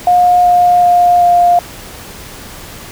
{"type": "tone with pitch steps", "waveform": "sine", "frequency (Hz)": [715, 710.9, 706.8, 702.7], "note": ["F5", "F5", "F5", "F5"], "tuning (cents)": [41, 31, 21, 10], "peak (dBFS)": -5, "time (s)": [0.07, 1.59], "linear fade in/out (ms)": 2, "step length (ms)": 380, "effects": ["pink hiss -31 dBFS RMS until 2.91 s"]}